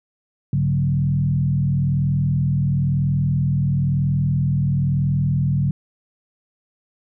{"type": "tone with frequency modulation", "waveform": "sine", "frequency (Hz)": 139.9, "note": "C#3", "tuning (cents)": 16, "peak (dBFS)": -16, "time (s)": [0.53, 5.71], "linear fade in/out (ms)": 2, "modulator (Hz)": 41, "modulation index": 0.92, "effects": []}